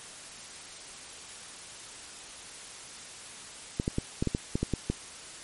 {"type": "clicks", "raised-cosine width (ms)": 3, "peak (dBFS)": -14, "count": 10, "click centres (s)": [3.799, 3.879, 3.984, 4.225, 4.273, 4.349, 4.555, 4.63, 4.737, 4.9], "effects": ["white hiss -45 dBFS RMS until 5.43 s", "MP3 48 kbps"]}